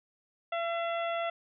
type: harmonic tone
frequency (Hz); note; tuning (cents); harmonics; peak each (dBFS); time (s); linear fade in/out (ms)
676; E5; +43; 1 / 2 / 3 / 4 / 5; -31 / -37 / -41 / -43 / -45; 0.52-1.3; 5
effects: none